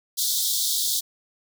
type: high-pass noise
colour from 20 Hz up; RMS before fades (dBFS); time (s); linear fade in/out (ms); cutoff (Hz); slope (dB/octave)
pink; -24; 0.17-1.01; 20; 3400; 96
effects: none